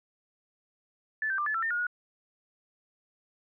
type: tone with pitch steps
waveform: sine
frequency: 1744 / 1560 / 1188 / 1728 / 1341 / 1811 / 1432 / 1452 Hz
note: A6 / G6 / D6 / A6 / E6 / A6 / F6 / F#6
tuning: -16 / -9 / +20 / -32 / +29 / +49 / +43 / -33 cents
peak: -27 dBFS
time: 1.22-1.868 s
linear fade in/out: 2 ms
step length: 81 ms
effects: none